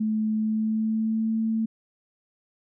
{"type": "tone with pitch glide", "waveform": "sine", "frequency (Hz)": [216.8, 222.6], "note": ["A3", "A3"], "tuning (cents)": [-25, 20], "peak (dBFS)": -22, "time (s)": [0, 1.66], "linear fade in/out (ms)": 10, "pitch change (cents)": 45, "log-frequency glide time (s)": [0.36, 1.35], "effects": []}